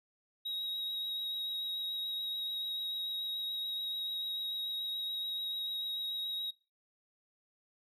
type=tone with vibrato; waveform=triangle; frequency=3806 Hz; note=A#7; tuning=35 cents sharp; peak=-34 dBFS; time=0.45-6.51 s; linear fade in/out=10 ms; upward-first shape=triangle; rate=6.9 Hz; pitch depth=15 cents each way; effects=noise-tail reverb RT60 0.3 s tail -21 dB re dry